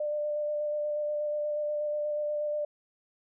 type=tone with vibrato; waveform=sine; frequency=596 Hz; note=D5; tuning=25 cents sharp; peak=-28 dBFS; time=0-2.65 s; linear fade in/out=5 ms; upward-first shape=square; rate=8.3 Hz; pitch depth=11 cents each way; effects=none